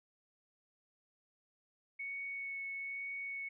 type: tone with vibrato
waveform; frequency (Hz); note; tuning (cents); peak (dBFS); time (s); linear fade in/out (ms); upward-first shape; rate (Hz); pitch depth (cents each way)
sine; 2217; C#7; 0; -39; 1.99-3.49; 10; sine; 1.1; 9
effects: none